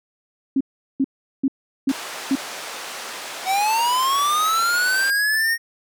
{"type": "tone bursts", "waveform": "sine", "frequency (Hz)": 270, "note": "C#4", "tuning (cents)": -45, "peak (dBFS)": -15, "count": 5, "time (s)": [0.56, 2.355], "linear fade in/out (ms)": 5, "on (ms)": 47, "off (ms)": 390}
{"type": "band-pass noise", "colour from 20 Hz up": "pink", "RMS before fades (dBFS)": -33, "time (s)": [1.89, 5.1], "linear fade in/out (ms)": 0, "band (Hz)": [610, 9100], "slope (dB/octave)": 12}
{"type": "linear sweep", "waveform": "square", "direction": "up", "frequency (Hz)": [740, 1864.7], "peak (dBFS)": -18, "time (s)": [3.45, 5.58], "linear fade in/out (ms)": 50}
{"effects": []}